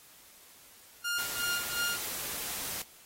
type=tone with tremolo; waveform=sawtooth; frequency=1410 Hz; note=F6; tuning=16 cents sharp; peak=-26 dBFS; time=1.04-1.97 s; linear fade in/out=10 ms; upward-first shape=sine; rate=2.8 Hz; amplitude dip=85%
type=noise; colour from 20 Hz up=white; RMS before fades=-37 dBFS; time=1.18-2.82 s; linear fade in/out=2 ms
effects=white hiss -56 dBFS RMS until 3.05 s + AAC 48 kbps